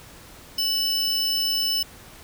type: tone pair together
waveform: square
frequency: 2960 / 5274 Hz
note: F#7 / E8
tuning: 0 / 0 cents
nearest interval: minor seventh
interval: 1000 cents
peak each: -27 / -23 dBFS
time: 0.58-1.83 s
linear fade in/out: 5 ms
effects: pink hiss -46 dBFS RMS until 2.23 s